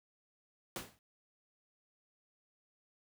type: noise with exponential decay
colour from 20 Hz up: pink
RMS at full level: -37 dBFS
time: 0.76-0.99 s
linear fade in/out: 1 ms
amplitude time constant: 50 ms
effects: high-pass 80 Hz 12 dB/octave